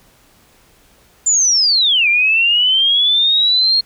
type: linear two-way sweep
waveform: sine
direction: down then up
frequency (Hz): 7220 to 2352 to 4281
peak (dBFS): -10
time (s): 1.26-3.81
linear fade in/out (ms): 10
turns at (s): 2.08
effects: pink hiss -51 dBFS RMS until 3.85 s